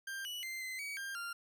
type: tone with pitch steps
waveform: 40% pulse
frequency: 1587 / 2948 / 2083 / 2053 / 2265 / 1597 / 1392 Hz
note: G6 / F#7 / C7 / C7 / C#7 / G6 / F6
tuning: +21 / -7 / -8 / -33 / +37 / +32 / -6 cents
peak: -39 dBFS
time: 0.07-1.33 s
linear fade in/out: 5 ms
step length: 180 ms
effects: none